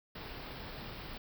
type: band-stop noise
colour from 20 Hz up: pink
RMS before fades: -45 dBFS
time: 0.15-1.18 s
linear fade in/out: 5 ms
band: 5200 to 15000 Hz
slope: 96 dB/octave
effects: none